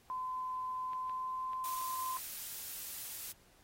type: tone with pitch glide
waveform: sine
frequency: 1022 to 1032.1 Hz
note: C6 to C6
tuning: -41 to -24 cents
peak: -36 dBFS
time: 0.1-2.17 s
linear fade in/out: 0 ms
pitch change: +17 cents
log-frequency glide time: 0.86-1.44 s
type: clicks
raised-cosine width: 0.3 ms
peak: -38 dBFS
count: 4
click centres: 0.933 / 1.096 / 1.533 / 1.814 s
type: noise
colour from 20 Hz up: blue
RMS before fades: -43 dBFS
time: 1.64-3.32 s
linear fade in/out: 2 ms
effects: pink hiss -66 dBFS RMS until 3.63 s + AAC 48 kbps